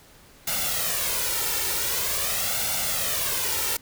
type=noise with flanger; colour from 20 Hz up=white; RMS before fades=-26 dBFS; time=0.47-3.77 s; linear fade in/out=5 ms; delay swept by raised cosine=1.4 to 2.22 ms; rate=0.45 Hz; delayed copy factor=+0.65; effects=pink hiss -52 dBFS RMS until 3.81 s